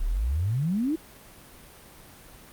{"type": "exponential sweep", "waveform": "sine", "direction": "up", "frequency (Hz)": [31.81, 335.8], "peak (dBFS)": -23, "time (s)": [0, 0.96], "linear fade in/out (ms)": 10, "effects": ["pink hiss -49 dBFS RMS until 2.52 s", "Opus 32 kbps"]}